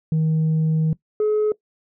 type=tone pair in turn; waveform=sine; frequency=158.2 / 425.5 Hz; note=D#3 / G#4; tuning=+29 / +42 cents; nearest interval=octave + perfect fourth; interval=1713 cents; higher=second; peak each=-14 dBFS; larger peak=neither; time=0.12-0.93 / 1.2-1.52 s; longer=first; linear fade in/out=2 ms; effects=noise-tail reverb RT60 0.1 s tail -21 dB re dry + tanh soft clip ceiling -15 dBFS